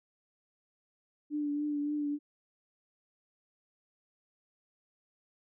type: tone with vibrato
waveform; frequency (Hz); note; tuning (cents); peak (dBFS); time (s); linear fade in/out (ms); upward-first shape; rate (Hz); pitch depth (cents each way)
sine; 293.7; D4; 0; -30; 1.3-2.19; 50; triangle; 3.5; 31
effects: none